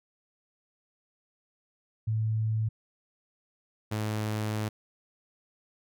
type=tone pair in turn; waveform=sine / sawtooth; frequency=110 / 107.36 Hz; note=A2 / A2; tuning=0 / -42 cents; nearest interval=unison; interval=42 cents; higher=first; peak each=-25 dBFS; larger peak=neither; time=2.07-2.69 / 3.91-4.69 s; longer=second; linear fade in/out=10 ms; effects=none